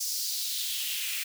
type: noise with high-pass filter sweep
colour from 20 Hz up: white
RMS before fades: -32 dBFS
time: 0-1.24 s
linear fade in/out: 10 ms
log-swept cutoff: 5600 to 2300 Hz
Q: 2.8
effects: none